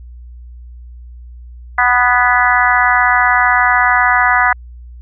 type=harmonic tone with a mistuned harmonic; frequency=246.9 Hz; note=B3; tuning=in tune; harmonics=3 / 4 / 5 / 6 / 7 / 8; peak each=-16 / -16 / -16 / -16 / -16 / -16 dBFS; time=1.78-4.53 s; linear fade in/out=5 ms; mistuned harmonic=7; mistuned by=-18 cents; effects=added 60 Hz sine -31 dBFS peak until 5.01 s